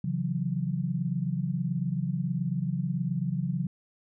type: tone cluster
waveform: sine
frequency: 136.3 / 164.9 / 183.4 Hz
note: C#3 / E3 / F#3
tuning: -29 / +1 / -15 cents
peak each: -31 dBFS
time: 0.04-3.67 s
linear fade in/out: 5 ms
effects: none